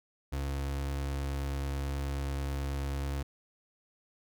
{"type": "tone", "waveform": "35% pulse", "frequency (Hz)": 69.3, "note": "C#2", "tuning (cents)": 0, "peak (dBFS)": -30, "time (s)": [0.32, 3.23], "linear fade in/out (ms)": 10, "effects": []}